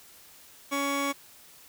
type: tone pair together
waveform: 25% pulse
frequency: 280 / 1120 Hz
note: C#4 / C#6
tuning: +18 / +18 cents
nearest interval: 2 octaves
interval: 2400 cents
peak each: -26 / -26 dBFS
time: 0.71-1.13 s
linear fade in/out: 20 ms
effects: white hiss -53 dBFS RMS until 1.68 s